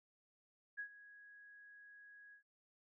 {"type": "tone with ADSR envelope", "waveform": "sine", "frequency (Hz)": 1661.2, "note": "G#6", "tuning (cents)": 0, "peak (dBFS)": -40, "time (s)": [0.77, 2.43], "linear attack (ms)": 25, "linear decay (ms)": 85, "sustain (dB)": -17, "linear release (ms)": 100, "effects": []}